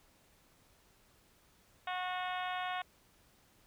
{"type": "harmonic tone", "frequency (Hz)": 365, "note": "F#4", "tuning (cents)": -24, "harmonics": [2, 3, 4, 5, 6, 7, 8, 9, 10], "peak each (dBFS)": [-38, -42, -44, -46, -48, -49, -50, -51, -52], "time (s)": [1.87, 2.82], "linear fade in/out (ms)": 5, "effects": ["pink hiss -67 dBFS RMS until 3.66 s"]}